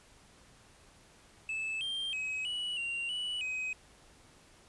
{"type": "tone with pitch steps", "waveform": "triangle", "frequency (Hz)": [2618, 3177, 2547, 2939, 2766, 2953, 2525], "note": ["E7", "G7", "D#7", "F#7", "F7", "F#7", "D#7"], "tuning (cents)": [-13, 23, 40, -12, -17, -4, 25], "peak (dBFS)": -32, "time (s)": [1.49, 3.73], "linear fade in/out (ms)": 2, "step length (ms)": 320, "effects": ["pink hiss -60 dBFS RMS until 4.68 s", "resampled to 24000 Hz"]}